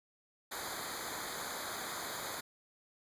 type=noise with comb filter; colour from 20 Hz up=pink; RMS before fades=-41 dBFS; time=0.51-2.41 s; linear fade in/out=10 ms; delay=0.36 ms; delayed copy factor=-1; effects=resampled to 32000 Hz